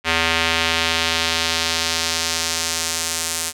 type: tone with band-pass filter sweep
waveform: square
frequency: 82.41 Hz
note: E2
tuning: in tune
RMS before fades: -21 dBFS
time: 0.04-3.53 s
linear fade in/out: 50 ms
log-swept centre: 2500 to 8400 Hz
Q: 1.2
effects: none